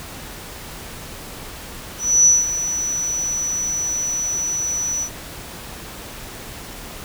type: tone with ADSR envelope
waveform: sine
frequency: 5930 Hz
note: F#8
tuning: 3 cents sharp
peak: -8 dBFS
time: 1.98-5.1 s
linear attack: 280 ms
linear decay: 190 ms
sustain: -12 dB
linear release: 80 ms
effects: pink hiss -35 dBFS RMS until 7.04 s